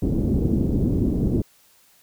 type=low-pass noise; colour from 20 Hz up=white; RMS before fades=-21 dBFS; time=0.02-1.42 s; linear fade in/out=5 ms; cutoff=310 Hz; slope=24 dB/octave; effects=white hiss -57 dBFS RMS until 2.02 s